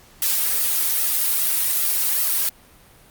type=noise with flanger; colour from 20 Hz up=blue; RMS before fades=-20 dBFS; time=0.22-2.49 s; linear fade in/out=2 ms; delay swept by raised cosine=1.5 to 3.2 ms; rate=2.5 Hz; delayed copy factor=+0.6; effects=pink hiss -50 dBFS RMS until 3.1 s + Opus 48 kbps